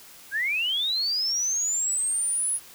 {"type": "linear sweep", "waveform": "sine", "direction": "up", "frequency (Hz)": [1539, 10548], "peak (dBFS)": -23, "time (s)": [0.31, 2.6], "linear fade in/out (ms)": 50, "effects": ["white hiss -48 dBFS RMS until 2.74 s"]}